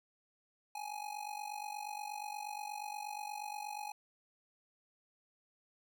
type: tone with amplitude modulation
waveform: square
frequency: 836 Hz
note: G#5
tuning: 11 cents sharp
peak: -38 dBFS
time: 0.75-3.92 s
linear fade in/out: 5 ms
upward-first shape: sine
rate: 48.4 Hz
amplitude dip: 80%
effects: none